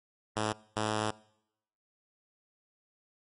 5% pulse tone bursts at uneven times, 107.8 Hz, A2, 35 cents flat, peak -18 dBFS, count 2, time 0.36-0.53 / 0.76-1.11 s, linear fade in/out 10 ms, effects noise-tail reverb RT60 0.8 s tail -23 dB re dry + MP3 48 kbps

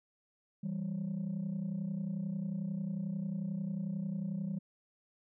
sine tone pair together, 164.82 / 196 Hz, E3 / G3, 0 / 0 cents, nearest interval minor third, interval 300 cents, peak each -36 / -34 dBFS, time 0.63-4.59 s, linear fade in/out 10 ms, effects tanh soft clip ceiling -31 dBFS

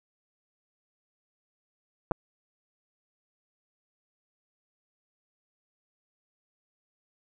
clicks, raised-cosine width 1 ms, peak -13 dBFS, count 2, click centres 2.112 / 2.118 s, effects none

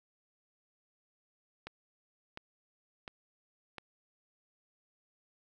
click train, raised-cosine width 0.3 ms, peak -26 dBFS, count 4, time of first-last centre 1.67-3.783 s, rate 1.42 Hz, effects none

